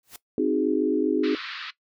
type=noise with exponential growth; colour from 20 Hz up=white; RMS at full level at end=-37 dBFS; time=0.03-0.16 s; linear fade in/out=2 ms; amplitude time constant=27 ms
type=chord; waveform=sine; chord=Ab dominant seventh; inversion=first; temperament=equal with one note detuned; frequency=263.1 / 311.1 / 370 / 415.3 Hz; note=C4 / Eb4 / Gb4 / Ab4; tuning=+10 / 0 / 0 / 0 cents; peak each=-26 / -24 / -27 / -26 dBFS; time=0.38-1.35 s; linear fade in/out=2 ms
type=band-pass noise; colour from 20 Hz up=pink; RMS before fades=-36 dBFS; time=1.23-1.71 s; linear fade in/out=10 ms; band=1200 to 4500 Hz; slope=48 dB/octave
effects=noise-tail reverb RT60 0.1 s tail -17 dB re dry